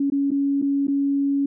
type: tone with dropouts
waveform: sine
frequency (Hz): 279.4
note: C#4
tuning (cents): +14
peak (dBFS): -18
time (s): 0-1.46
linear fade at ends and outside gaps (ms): 5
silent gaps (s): 0.101-0.12 / 0.307-0.315 / 0.617-0.623 / 0.871-0.881
effects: none